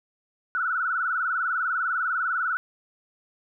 sine tone with vibrato, 1396.9 Hz, F6, in tune, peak -23 dBFS, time 0.55-2.57 s, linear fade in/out 0 ms, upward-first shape sine, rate 20 Hz, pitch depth 130 cents each way, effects none

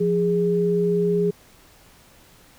sine tone pair together, 174.61 / 412.4 Hz, F3 / G#4, 0 / -12 cents, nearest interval octave + minor third, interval 1488 cents, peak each -22 / -19 dBFS, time 0-1.31 s, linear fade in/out 10 ms, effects pink hiss -52 dBFS RMS until 2.58 s

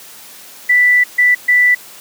sine tone bursts at uneven times, 1975.5 Hz, B6, in tune, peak -7 dBFS, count 3, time 0.69-1.04 / 1.18-1.35 / 1.48-1.75 s, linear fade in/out 10 ms, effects white hiss -37 dBFS RMS until 2 s + high-pass 150 Hz 12 dB/octave

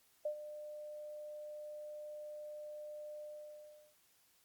sine tone with ADSR envelope, 600 Hz, D5, 37 cents sharp, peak -33 dBFS, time 0.25-3.95 s, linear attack 6 ms, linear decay 90 ms, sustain -12 dB, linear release 740 ms, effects white hiss -71 dBFS RMS until 4.44 s + Opus 48 kbps

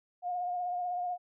sine tone with vibrato, 715 Hz, F5, 41 cents sharp, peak -31 dBFS, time 0.22-1.18 s, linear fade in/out 50 ms, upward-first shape triangle, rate 16 Hz, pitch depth 33 cents each way, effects none

